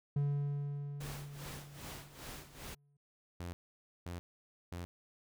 triangle tone with exponential decay, 143.1 Hz, D3, 45 cents flat, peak -27 dBFS, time 0.16-2.97 s, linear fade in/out 5 ms, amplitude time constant 610 ms
pink noise with tremolo, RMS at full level -46 dBFS, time 1-2.75 s, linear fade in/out 10 ms, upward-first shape sine, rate 2.5 Hz, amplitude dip 80%
sawtooth tone bursts, 87.31 Hz, F2, in tune, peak -37 dBFS, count 3, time 3.4-4.85 s, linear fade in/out 0 ms, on 130 ms, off 530 ms
effects none

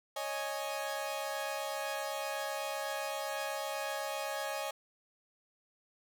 sawtooth chord, C# suspended second, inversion none, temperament equal, 554.4 / 622.3 / 830.6 Hz, C#5 / D#5 / G#5, 0 / 0 / 0 cents, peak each -36 / -36 / -36 dBFS, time 0.16-4.71 s, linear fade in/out 5 ms, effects none

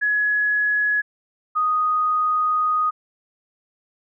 sine tone pair in turn, 1686 / 1243.6 Hz, G#6 / D#6, +26 / -1 cents, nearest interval perfect fourth, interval 527 cents, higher first, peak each -17 dBFS, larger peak neither, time 0.01-1.02 / 1.55-2.91 s, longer second, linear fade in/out 20 ms, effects none

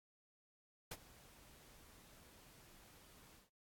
pink noise with ADSR envelope, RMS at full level -44 dBFS, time 0.91-3.5 s, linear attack 7 ms, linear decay 43 ms, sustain -19 dB, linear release 150 ms, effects AAC 64 kbps

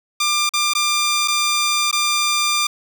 10% pulse tone with dropouts, 1194 Hz, D6, 28 cents sharp, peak -8 dBFS, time 0.2-2.67 s, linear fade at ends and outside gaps 5 ms, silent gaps 0.493-0.536 / 0.736-0.75 / 1.277-1.281 / 1.913-1.927 s, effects none

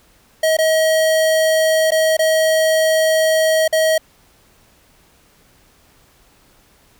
square tone with dropouts, 636 Hz, D#5, 38 cents sharp, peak -13 dBFS, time 0.43-3.98 s, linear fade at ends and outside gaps 5 ms, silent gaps 0.569-0.586 / 1.907-1.918 / 2.169-2.191 / 3.679-3.726 s, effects pink hiss -53 dBFS RMS until 6.99 s

